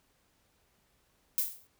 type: noise with exponential decay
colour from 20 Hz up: violet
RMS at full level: -26 dBFS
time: 1.38-1.67 s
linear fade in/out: 0 ms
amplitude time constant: 61 ms
effects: pink hiss -71 dBFS RMS until 1.79 s